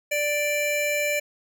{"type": "tone pair together", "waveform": "square", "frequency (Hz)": [587.3, 2349], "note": ["D5", "D7"], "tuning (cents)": [0, 0], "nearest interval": "2 octaves", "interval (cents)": 2400, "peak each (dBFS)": -26, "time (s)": [0.11, 1.2], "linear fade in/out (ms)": 10, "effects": []}